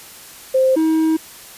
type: tone pair in turn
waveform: sine / triangle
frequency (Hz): 523.3 / 318.7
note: C5 / D#4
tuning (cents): 0 / +42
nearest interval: major sixth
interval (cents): 858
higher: first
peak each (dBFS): -11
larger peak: neither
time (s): 0.54-0.76 / 0.76-1.17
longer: second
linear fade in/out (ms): 10
effects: white hiss -39 dBFS RMS until 1.57 s + resampled to 32000 Hz